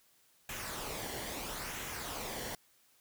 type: noise with flanger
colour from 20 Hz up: pink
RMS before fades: -41 dBFS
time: 0.49-2.55 s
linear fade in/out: 2 ms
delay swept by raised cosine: 0.21 to 0.8 ms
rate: 0.76 Hz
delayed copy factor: -0.5
effects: white hiss -68 dBFS RMS until 3 s